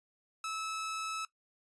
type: tone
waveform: sawtooth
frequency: 1302 Hz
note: E6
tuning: 22 cents flat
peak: -32 dBFS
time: 0.44-1.25 s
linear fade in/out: 2 ms
effects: noise-tail reverb RT60 0.1 s tail -17 dB re dry + resampled to 22050 Hz